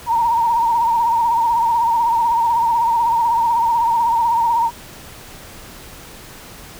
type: tone with vibrato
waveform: sine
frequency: 930 Hz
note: A#5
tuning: 4 cents flat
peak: -13 dBFS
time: 0.06-4.71 s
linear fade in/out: 50 ms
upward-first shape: triangle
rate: 16 Hz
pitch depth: 68 cents each way
effects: pink hiss -38 dBFS RMS until 6.79 s